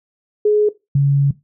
sine tone pair in turn, 420.4 / 140.29 Hz, G#4 / C#3, +21 / +21 cents, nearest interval octave + perfect fifth, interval 1900 cents, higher first, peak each -10 dBFS, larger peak neither, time 0.45-0.69 / 0.95-1.31 s, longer second, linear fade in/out 5 ms, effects noise-tail reverb RT60 0.2 s tail -17 dB re dry

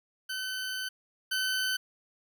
20% pulse tone pair in turn, 1521 / 1521 Hz, F#6 / F#6, +47 / +47 cents, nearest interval unison, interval 0 cents, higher neither, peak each -28 / -23 dBFS, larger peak second, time 0.29-0.89 / 1.31-1.77 s, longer first, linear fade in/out 10 ms, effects none

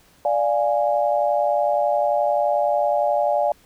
sine chord, D diminished, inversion none, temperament equal, 587.3 / 698.5 / 830.6 Hz, D5 / F5 / Ab5, 0 / 0 / 0 cents, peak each -20 / -22 / -23 dBFS, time 0.25-3.52 s, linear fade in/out 2 ms, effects pink hiss -55 dBFS RMS until 3.65 s

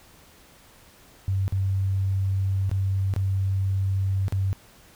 sine tone with dropouts, 96.5 Hz, G2, 27 cents flat, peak -21 dBFS, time 1.28-4.53 s, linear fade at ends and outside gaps 0 ms, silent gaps 1.48-1.524 / 2.694-2.714 / 3.138-3.163 / 4.282-4.324 s, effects pink hiss -53 dBFS RMS until 4.95 s

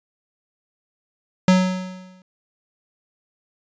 square tone with exponential decay, 185 Hz, F#3, in tune, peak -10 dBFS, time 1.48-2.22 s, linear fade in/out 2 ms, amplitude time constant 160 ms, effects resampled to 16000 Hz

